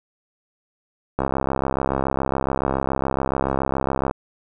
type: click train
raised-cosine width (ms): 1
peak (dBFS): -7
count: 197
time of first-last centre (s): 1.19-4.111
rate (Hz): 67.1
effects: none